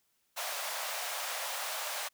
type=high-pass noise; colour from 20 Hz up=pink; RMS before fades=-37 dBFS; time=0.36-2.09 s; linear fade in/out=20 ms; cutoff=570 Hz; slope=48 dB/octave; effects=white hiss -75 dBFS RMS until 2.13 s